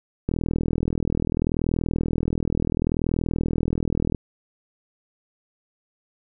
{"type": "click train", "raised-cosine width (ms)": 3, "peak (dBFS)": -10, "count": 158, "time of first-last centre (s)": [0.29, 4.147], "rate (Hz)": 40.7, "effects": []}